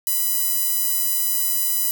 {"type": "tone with high-pass filter", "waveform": "sawtooth", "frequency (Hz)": 994, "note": "B5", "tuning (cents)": 11, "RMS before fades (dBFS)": -21, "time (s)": [0.07, 1.91], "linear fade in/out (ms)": 0, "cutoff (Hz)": 12000, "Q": 0.55, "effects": []}